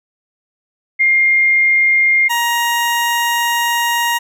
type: tone pair in turn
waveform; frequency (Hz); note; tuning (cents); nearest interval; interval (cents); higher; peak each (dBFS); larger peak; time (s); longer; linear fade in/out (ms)
sine / 20% pulse; 2118 / 943.5; C7 / A#5; +21 / +21; octave + major second; 1400; first; -9; neither; 0.99-2.29 / 2.29-4.19; second; 20
effects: none